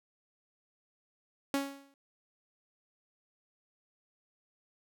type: tone with exponential decay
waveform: sawtooth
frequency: 277.2 Hz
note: C#4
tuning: in tune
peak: -23 dBFS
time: 1.54-1.94 s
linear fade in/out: 1 ms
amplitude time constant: 85 ms
effects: none